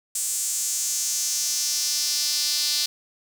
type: tone with high-pass filter sweep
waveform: sawtooth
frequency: 296.1 Hz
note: D4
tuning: 14 cents sharp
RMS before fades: -25 dBFS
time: 0.15-2.86 s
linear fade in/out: 5 ms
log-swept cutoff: 7800 to 4500 Hz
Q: 3.1
effects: none